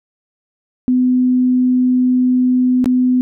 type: tone with dropouts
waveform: sine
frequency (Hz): 252.2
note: B3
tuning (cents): +36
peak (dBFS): -10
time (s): 0.88-3.21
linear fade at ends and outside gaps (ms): 0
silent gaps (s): 2.843-2.858
effects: none